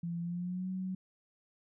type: tone with pitch glide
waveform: sine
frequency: 170.3 to 186.79 Hz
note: F3 to F#3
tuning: -43 to +17 cents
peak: -34 dBFS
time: 0.03-0.95 s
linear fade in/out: 5 ms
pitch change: +160 cents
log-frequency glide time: 0.21-0.69 s
effects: none